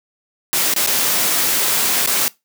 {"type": "noise with dropouts", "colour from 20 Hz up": "white", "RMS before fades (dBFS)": -17, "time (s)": [0.53, 2.28], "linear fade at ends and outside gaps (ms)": 0, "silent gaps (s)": [[0.738, 0.763], [0.863, 0.873], [2.061, 2.074]], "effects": ["noise-tail reverb RT60 0.2 s tail -21 dB re dry", "high-pass 150 Hz 12 dB/octave"]}